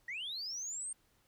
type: linear sweep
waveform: sine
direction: up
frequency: 1847 to 8790 Hz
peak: -37 dBFS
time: 0.08-0.93 s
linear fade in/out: 5 ms
effects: tanh soft clip ceiling -35 dBFS + pink hiss -72 dBFS RMS until 1.27 s